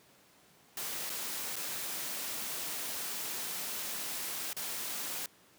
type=noise with dropouts; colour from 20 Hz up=white; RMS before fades=-38 dBFS; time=0.77-5.26 s; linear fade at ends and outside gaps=2 ms; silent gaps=1.096-1.1 / 1.558-1.564 / 4.531-4.566 s; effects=pink hiss -62 dBFS RMS until 5.58 s + high-pass 150 Hz 12 dB/octave